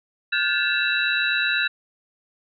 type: tone cluster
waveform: sine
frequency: 1430 / 1558 / 1728 / 2672 / 3904 Hz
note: F6 / G6 / A6 / E7 / B7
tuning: +41 / -11 / -32 / +23 / -21 cents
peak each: -26 dBFS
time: 0.32-1.68 s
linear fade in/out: 10 ms
effects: none